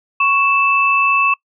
sine tone pair together, 1108.7 / 2637 Hz, C#6 / E7, 0 / 0 cents, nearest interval octave + minor third, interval 1500 cents, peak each -14 dBFS, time 0.2-1.34 s, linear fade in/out 5 ms, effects noise-tail reverb RT60 0.1 s tail -25 dB re dry

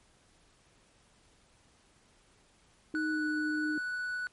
sine tone with pitch glide, 311.1 to 305.6 Hz, D#4 to D#4, 0 to -31 cents, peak -31 dBFS, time 2.94-3.78 s, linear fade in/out 2 ms, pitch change -31 cents, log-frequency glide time 3.12-3.23 s
triangle tone, 1480 Hz, F#6, in tune, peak -31 dBFS, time 2.95-4.27 s, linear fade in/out 0 ms
effects pink hiss -65 dBFS RMS until 4.32 s + MP3 48 kbps

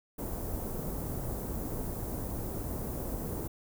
pink band-stop noise, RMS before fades -36 dBFS, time 0.18-3.48 s, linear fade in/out 10 ms, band 620 to 15000 Hz, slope 12 dB/octave, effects none

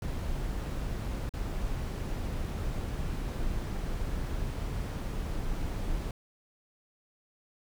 brown noise with dropouts, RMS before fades -33 dBFS, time 0.02-6.11 s, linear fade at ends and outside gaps 2 ms, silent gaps 1.293-1.337 s, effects none

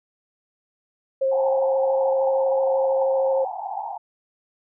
sine tone with vibrato, 534 Hz, C5, 35 cents sharp, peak -18 dBFS, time 1.21-3.45 s, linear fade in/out 10 ms, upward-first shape square, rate 13 Hz, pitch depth 9 cents each way
pink band-pass noise, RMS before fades -30 dBFS, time 1.31-3.98 s, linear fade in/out 10 ms, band 730 to 890 Hz, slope 96 dB/octave
effects none

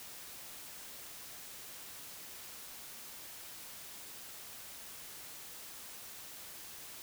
silence, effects white hiss -49 dBFS RMS until 7.02 s

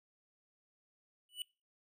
square tone with exponential growth, 2960 Hz, F#7, in tune, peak -35 dBFS, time 1.29-1.42 s, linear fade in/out 1 ms, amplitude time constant 28 ms, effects noise-tail reverb RT60 0.3 s tail -24 dB re dry

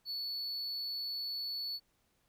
triangle tone, 4435 Hz, C#8, in tune, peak -35 dBFS, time 0.05-1.8 s, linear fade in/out 50 ms, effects pink hiss -75 dBFS RMS until 2.28 s

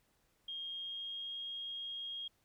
sine tone with pitch glide, 3233 to 3257 Hz, G#7 to G#7, -47 to -34 cents, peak -40 dBFS, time 0.48-2.28 s, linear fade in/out 5 ms, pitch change +13 cents, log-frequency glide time 0.59-1.39 s, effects pink hiss -75 dBFS RMS until 2.44 s

